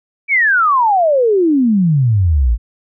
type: exponential sweep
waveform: sine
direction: down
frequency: 2349 to 51.91 Hz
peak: -9 dBFS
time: 0.28-2.58 s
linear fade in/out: 50 ms
effects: none